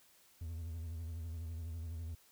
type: tone with vibrato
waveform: triangle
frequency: 82.41 Hz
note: E2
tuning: in tune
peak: -38 dBFS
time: 0.41-2.15 s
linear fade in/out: 5 ms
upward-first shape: sine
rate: 12 Hz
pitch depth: 74 cents each way
effects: white hiss -66 dBFS RMS until 2.31 s